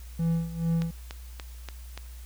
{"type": "tone with tremolo", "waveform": "triangle", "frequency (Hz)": 166, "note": "E3", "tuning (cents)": 12, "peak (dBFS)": -20, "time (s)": [0.19, 0.91], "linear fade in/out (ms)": 5, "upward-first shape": "sine", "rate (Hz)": 2.3, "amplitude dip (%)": 80}
{"type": "click train", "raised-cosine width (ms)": 0.2, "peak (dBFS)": -20, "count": 5, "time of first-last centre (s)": [0.82, 1.976], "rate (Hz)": 3.46}
{"effects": ["added 60 Hz sine -40 dBFS peak until 2.25 s", "white hiss -54 dBFS RMS until 2.25 s"]}